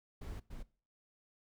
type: noise bursts at uneven times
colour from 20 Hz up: brown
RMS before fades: -44 dBFS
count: 2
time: 0.21-0.4 / 0.5-0.63 s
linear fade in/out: 10 ms
effects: noise-tail reverb RT60 0.4 s tail -20 dB re dry